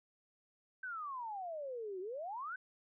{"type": "exponential two-way sweep", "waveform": "sine", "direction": "down then up", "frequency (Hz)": [1563, 358.5, 1563], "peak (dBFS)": -40, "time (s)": [0.83, 2.56], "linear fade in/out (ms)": 5, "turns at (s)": 2, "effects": []}